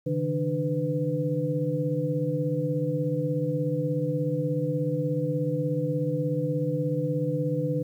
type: tone cluster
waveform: sine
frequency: 140.5 / 157.1 / 297.6 / 499.2 Hz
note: C#3 / D#3 / D4 / B4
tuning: +24 / +17 / +23 / +19 cents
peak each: -30 / -29 / -31 / -29 dBFS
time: 0.06-7.83 s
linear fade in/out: 10 ms
effects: 10-bit